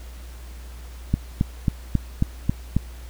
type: click train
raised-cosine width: 5 ms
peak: -6 dBFS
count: 7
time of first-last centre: 1.14-2.766 s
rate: 3.69 Hz
effects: added 60 Hz sine -36 dBFS peak until 3.09 s + pink hiss -48 dBFS RMS until 3.09 s